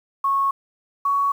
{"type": "tone pair in turn", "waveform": "sine", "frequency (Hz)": [1100, 1119.9], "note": ["C#6", "C#6"], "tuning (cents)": [-14, 17], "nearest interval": "unison", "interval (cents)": 31, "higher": "second", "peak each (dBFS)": -17, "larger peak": "neither", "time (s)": [[0.24, 0.51], [1.05, 1.32]], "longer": "neither", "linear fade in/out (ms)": 5, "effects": ["8-bit"]}